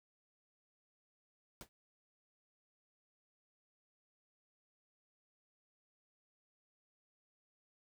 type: noise with exponential decay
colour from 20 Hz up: pink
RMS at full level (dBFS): -45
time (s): 1.61-1.69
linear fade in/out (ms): 0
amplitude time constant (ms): 17
effects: none